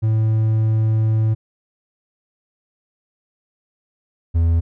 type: tone pair in turn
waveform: triangle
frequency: 110 / 83.31 Hz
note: A2 / E2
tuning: 0 / +19 cents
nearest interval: perfect fourth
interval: 481 cents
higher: first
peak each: -12 / -11 dBFS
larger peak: second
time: 0.02-1.35 / 4.34-4.61 s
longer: first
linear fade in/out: 20 ms
effects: none